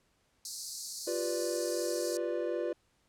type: high-pass noise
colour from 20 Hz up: pink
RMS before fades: -39 dBFS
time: 0.45-2.17 s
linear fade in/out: 2 ms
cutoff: 4200 Hz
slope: 96 dB/octave
type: chord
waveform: triangle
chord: G dominant seventh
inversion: third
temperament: equal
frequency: 349.2 / 392 / 493.9 / 587.3 Hz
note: F4 / G4 / B4 / D5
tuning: 0 / 0 / 0 / 0 cents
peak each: -33 / -39 / -34 / -35 dBFS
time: 1.07-2.73 s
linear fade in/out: 5 ms
effects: pink hiss -72 dBFS RMS until 3.08 s + low-pass 10000 Hz 12 dB/octave